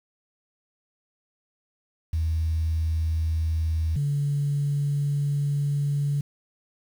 sine tone pair in turn, 80.4 / 143.26 Hz, E2 / D3, -43 / -43 cents, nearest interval minor seventh, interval 1000 cents, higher second, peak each -21 dBFS, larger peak neither, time 2.13-3.96 / 3.96-6.21 s, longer second, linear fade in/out 5 ms, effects tanh soft clip ceiling -17 dBFS + 8-bit

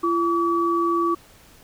sine tone pair together, 340 / 1143.6 Hz, F4 / D6, -46 / -46 cents, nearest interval octave + major sixth, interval 2100 cents, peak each -21 dBFS, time 0.03-1.15 s, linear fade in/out 10 ms, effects pink hiss -51 dBFS RMS until 1.63 s

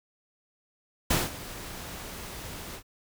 pink noise with ADSR envelope, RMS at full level -23 dBFS, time 1.1-2.83 s, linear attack 8 ms, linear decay 190 ms, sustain -17 dB, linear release 84 ms, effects none

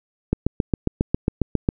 click train, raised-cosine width 3 ms, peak -5 dBFS, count 11, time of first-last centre 0.33-1.689 s, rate 7.36 Hz, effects none

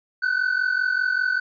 triangle tone pair together, 1480 / 1525.1 Hz, F#6 / G6, 0 / -48 cents, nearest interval minor second, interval 52 cents, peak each -21 dBFS, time 0.22-1.4 s, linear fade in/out 10 ms, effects resampled to 11025 Hz

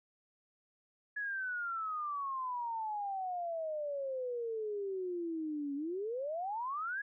sine exponential two-way sweep, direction down then up, 1700 to 277.2 to 1700 Hz, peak -35 dBFS, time 1.16-7.02 s, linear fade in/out 10 ms, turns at 5.75 s, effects none

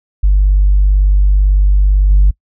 sine tone with level steps, 49 Hz, G1, in tune, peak -5 / -3 dBFS, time 0.23-2.31 s, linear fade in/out 10 ms, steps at 2.1 s, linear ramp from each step 2 ms, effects noise-tail reverb RT60 0.1 s tail -25 dB re dry + tanh soft clip ceiling -2 dBFS

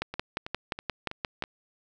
two click trains, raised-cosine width 0.3 ms, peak -20 / -13 dBFS, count 5 / 9, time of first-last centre 0.14-1.439 / 0.02-1.424 s, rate 3.08 / 5.7 Hz, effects none

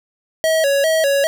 square tone with vibrato, 598 Hz, D5, 31 cents sharp, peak -14 dBFS, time 0.44-1.27 s, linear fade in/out 0 ms, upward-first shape square, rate 2.5 Hz, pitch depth 120 cents each way, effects none

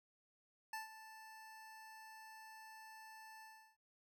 25% pulse tone with ADSR envelope, 880 Hz, A5, in tune, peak -38 dBFS, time 0.73-3.77 s, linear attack 4 ms, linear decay 140 ms, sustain -13 dB, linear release 350 ms, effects none

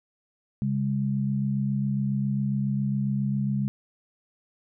sine tone pair together, 135.68 / 203 Hz, C#3 / G#3, -37 / -39 cents, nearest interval perfect fifth, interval 698 cents, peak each -26 dBFS, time 0.62-3.68 s, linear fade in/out 0 ms, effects none

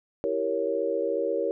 sine chord, E diminished seventh, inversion none, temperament equal, 329.6 / 392 / 466.2 / 554.4 Hz, E4 / G4 / Bb4 / Db5, 0 / 0 / 0 / 0 cents, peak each -33 / -31 / -28 / -29 dBFS, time 0.24-1.51 s, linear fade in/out 0 ms, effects none

